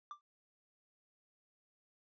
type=tone with exponential decay; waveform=triangle; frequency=1180 Hz; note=D6; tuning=8 cents sharp; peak=-38 dBFS; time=0.11-0.21 s; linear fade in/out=1 ms; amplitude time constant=21 ms; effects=resampled to 16000 Hz